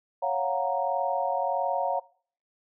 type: chord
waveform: sine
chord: Gb major seventh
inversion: second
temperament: equal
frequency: 554.4 / 698.5 / 740 / 932.3 Hz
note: Db5 / F5 / Gb5 / Bb5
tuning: 0 / 0 / 0 / 0 cents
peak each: -30 dBFS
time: 0.22-2 s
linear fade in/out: 10 ms
effects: noise-tail reverb RT60 0.5 s tail -22 dB re dry